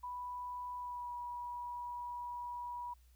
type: tone with pitch glide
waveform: sine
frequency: 987 to 970 Hz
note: B5 to B5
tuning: -1 to -31 cents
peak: -40 dBFS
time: 0.03-2.94 s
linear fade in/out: 10 ms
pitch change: -30 cents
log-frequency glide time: 0.77-1.13 s
effects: added 61 Hz sine -61 dBFS peak until 3.15 s + white hiss -74 dBFS RMS until 3.15 s